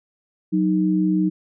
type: tone pair together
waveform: sine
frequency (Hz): 185 / 311.1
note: F#3 / D#4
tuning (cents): 0 / 0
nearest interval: major sixth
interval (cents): 900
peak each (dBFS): -19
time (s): 0.52-1.3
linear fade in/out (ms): 20
effects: none